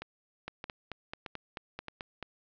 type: two click trains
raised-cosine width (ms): 0.3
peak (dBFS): -22 / -23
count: 9 / 4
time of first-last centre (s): 0.48-2.227 / 0.02-1.883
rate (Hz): 4.58 / 1.61
effects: low-pass 5000 Hz 12 dB/octave